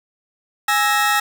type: tone cluster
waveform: 35% pulse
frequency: 827 / 1312 / 1876 Hz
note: G#5 / E6 / A#6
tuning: -8 / -9 / +11 cents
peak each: -18 dBFS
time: 0.68-1.2 s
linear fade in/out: 5 ms
effects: none